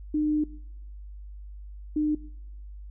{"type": "tone pair in turn", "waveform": "sine", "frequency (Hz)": [302.8, 302.8], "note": ["D#4", "D#4"], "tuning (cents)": [-47, -47], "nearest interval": "unison", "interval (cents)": 0, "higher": "neither", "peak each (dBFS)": [-22, -22], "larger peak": "neither", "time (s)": [[0.14, 0.44], [1.96, 2.15]], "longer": "first", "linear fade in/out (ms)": 5, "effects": ["noise-tail reverb RT60 0.9 s tail -22 dB re dry", "added 50 Hz sine -39 dBFS peak until 2.9 s"]}